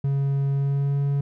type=tone with pitch glide; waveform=triangle; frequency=138.7 to 140.88 Hz; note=C#3 to C#3; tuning=+1 to +28 cents; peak=-18 dBFS; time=0.04-1.21 s; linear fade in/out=5 ms; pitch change=+27 cents; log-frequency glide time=0.52-0.99 s; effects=none